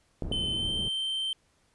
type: clicks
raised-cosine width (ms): 2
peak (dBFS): -18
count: 2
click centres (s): 0.223 / 0.315
type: low-pass noise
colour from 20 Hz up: pink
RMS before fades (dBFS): -36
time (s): 0.23-0.89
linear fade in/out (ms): 10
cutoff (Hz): 330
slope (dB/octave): 12
type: tone with pitch glide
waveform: triangle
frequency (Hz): 3067 to 3117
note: G7 to G7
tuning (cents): -38 to -11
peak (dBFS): -27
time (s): 0.32-1.33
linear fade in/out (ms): 2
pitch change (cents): +27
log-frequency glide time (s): 0.53-0.7
effects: pink hiss -68 dBFS RMS until 1.74 s + resampled to 24000 Hz